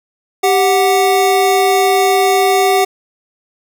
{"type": "tone pair together", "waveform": "square", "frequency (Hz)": [391.4, 738.9], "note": ["G4", "F#5"], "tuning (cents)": [-3, -3], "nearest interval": "major seventh", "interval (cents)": 1100, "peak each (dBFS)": -13, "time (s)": [0.43, 2.85], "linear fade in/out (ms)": 10, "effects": ["8-bit"]}